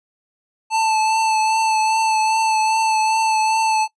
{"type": "tone with vibrato", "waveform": "square", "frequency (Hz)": 880, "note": "A5", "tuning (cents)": 0, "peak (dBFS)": -16, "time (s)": [0.7, 3.88], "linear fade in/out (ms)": 50, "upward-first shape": "triangle", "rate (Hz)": 2.5, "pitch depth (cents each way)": 25, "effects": ["noise-tail reverb RT60 0.1 s tail -20 dB re dry", "resampled to 22050 Hz"]}